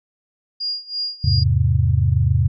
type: tone with tremolo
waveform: sine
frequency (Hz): 4836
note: D8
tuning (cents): +50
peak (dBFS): -20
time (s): 0.6-1.44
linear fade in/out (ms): 10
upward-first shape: sine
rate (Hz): 3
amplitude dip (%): 90
type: chord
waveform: sine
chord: E augmented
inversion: none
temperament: equal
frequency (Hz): 82.41 / 103.83 / 130.81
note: E2 / G#2 / B#2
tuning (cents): 0 / 0 / 0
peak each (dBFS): -18 / -18 / -18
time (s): 1.24-2.48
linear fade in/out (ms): 5
effects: none